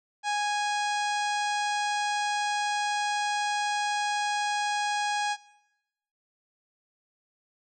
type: harmonic tone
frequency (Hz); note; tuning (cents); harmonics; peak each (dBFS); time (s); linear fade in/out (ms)
828; G#5; -5; 1 / 2 / 3 / 4 / 5 / 6 / 7 / 8 / 9 / 10; -27 / -33 / -37 / -39 / -41 / -43 / -44 / -45 / -46 / -47; 0.23-5.37; 50
effects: noise-tail reverb RT60 0.9 s tail -20 dB re dry